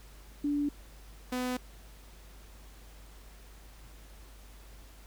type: tone pair in turn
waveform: sine / sawtooth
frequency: 289.7 / 251.1 Hz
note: D4 / B3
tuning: -24 / +29 cents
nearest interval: major second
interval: 247 cents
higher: first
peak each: -27 dBFS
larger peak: neither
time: 0.44-0.69 / 1.32-1.57 s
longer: neither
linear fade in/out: 5 ms
effects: added 50 Hz sine -50 dBFS peak until 5.06 s + pink hiss -57 dBFS RMS until 5.06 s